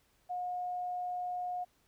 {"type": "tone", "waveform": "sine", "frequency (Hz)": 720, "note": "F#5", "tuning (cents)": -47, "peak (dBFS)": -34, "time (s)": [0.29, 1.65], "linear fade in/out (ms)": 20, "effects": ["pink hiss -71 dBFS RMS until 1.87 s"]}